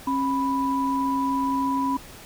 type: tone pair together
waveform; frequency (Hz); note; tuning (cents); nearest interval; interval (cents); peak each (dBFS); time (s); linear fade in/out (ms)
sine; 270.7 / 987.8; C#4 / B5; -41 / 0; octave + minor seventh; 2241; -24; 0.07-1.97; 5
effects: pink hiss -44 dBFS RMS until 2.25 s